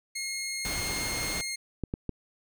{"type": "tone with pitch glide", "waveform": "15% pulse", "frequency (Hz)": [2151, 2136], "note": ["C7", "C7"], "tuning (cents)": [47, 35], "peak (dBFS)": -25, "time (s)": [0.15, 1.56], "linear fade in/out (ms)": 10, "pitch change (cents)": -12, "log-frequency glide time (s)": [0.46, 0.89]}
{"type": "noise", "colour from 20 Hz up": "pink", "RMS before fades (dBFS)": -35, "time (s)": [0.65, 1.41], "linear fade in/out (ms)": 0}
{"type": "clicks", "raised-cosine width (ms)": 3, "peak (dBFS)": -18, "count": 3, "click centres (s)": [1.837, 1.939, 2.093]}
{"effects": []}